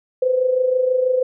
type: tone with amplitude modulation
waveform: sine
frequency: 510 Hz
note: C5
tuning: 44 cents flat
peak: -12 dBFS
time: 0.22-1.23 s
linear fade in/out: 5 ms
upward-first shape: sine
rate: 26.2 Hz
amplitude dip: 60%
effects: none